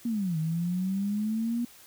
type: linear two-way sweep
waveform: sine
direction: down then up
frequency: 241.9 to 155.56 to 241.1 Hz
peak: -26 dBFS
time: 0.05-1.65 s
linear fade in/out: 5 ms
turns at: 0.38 s
effects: white hiss -53 dBFS RMS until 1.86 s